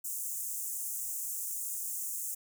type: high-pass noise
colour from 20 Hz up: pink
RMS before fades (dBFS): -37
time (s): 0.04-2.35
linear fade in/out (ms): 10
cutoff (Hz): 6800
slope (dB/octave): 48
effects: none